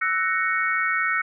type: chord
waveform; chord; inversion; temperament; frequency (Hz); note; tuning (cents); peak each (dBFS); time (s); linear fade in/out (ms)
sine; F# dominant seventh; third; equal with one note detuned; 1318.5 / 1491.1 / 1864.7 / 2217; E6 / F#6 / A#6 / C#7; 0 / +13 / 0 / 0; -26; 0.01-1.22; 10
effects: none